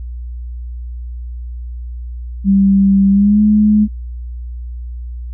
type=tone with pitch glide; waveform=sine; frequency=196 to 211.3 Hz; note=G3 to G#3; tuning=0 to +30 cents; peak=-7 dBFS; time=2.44-3.88 s; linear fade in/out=50 ms; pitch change=+130 cents; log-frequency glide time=3.1-3.41 s; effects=added 60 Hz sine -23 dBFS peak until 5.33 s